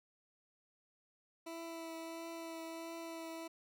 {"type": "tone with vibrato", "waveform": "20% pulse", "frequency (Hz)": 329.6, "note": "E4", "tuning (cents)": 0, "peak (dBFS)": -39, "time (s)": [1.46, 3.48], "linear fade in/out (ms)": 10, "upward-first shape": "triangle", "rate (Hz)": 1.5, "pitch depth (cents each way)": 17, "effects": []}